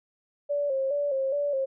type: tone with vibrato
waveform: sine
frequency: 556 Hz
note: C#5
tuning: 5 cents sharp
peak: -24 dBFS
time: 0.49-1.66 s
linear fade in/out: 20 ms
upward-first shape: square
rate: 2.4 Hz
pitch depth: 64 cents each way
effects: none